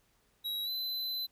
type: tone with pitch glide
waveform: square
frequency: 3863 to 4032 Hz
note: B7 to B7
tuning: -39 to +35 cents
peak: -34 dBFS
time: 0.44-1.27 s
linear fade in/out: 20 ms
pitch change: +74 cents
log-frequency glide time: 0.64-0.7 s
effects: pink hiss -71 dBFS RMS until 1.31 s